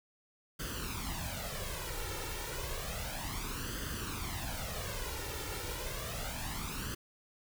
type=noise with flanger; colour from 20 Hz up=pink; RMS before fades=-39 dBFS; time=0.59-6.95 s; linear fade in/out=10 ms; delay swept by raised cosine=0.63 to 2.23 ms; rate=0.31 Hz; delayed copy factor=+0.7; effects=none